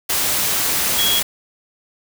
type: tone in noise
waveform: sine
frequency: 3322 Hz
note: G#7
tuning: in tune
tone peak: -17 dBFS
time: 0.98-1.2 s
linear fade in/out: 10 ms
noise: white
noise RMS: -19 dBFS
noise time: 0.09-1.23 s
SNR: -1 dB
effects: none